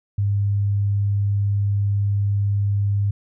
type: tone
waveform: sine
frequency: 101 Hz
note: G#2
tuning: 48 cents flat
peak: -17 dBFS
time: 0.18-3.11 s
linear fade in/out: 5 ms
effects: none